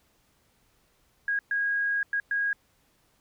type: tone bursts at uneven times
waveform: sine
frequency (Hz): 1640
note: G#6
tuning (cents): -22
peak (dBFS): -24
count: 4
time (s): 1.28-1.39 / 1.51-2.03 / 2.13-2.2 / 2.31-2.53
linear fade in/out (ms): 2
effects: pink hiss -67 dBFS RMS until 3.2 s